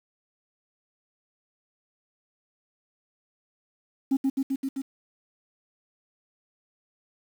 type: tone with echo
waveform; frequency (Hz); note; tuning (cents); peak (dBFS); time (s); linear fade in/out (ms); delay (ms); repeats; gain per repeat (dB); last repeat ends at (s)
sine; 269.6; C#4; -48; -17; 4.11-4.17; 10; 130; 5; -2; 4.82
effects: tanh soft clip ceiling -18 dBFS + 8-bit